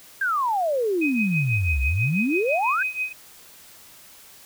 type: exponential two-way sweep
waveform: sine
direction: down then up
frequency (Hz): 1633 to 62.4 to 1633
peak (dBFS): -20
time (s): 0.21-2.83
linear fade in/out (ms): 5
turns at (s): 1.83
type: tone with tremolo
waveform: sine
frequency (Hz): 2515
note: D#7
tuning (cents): +18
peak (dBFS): -21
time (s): 1.01-3.13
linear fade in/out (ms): 10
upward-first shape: triangle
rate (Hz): 6.1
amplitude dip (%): 90
effects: white hiss -48 dBFS RMS until 4.45 s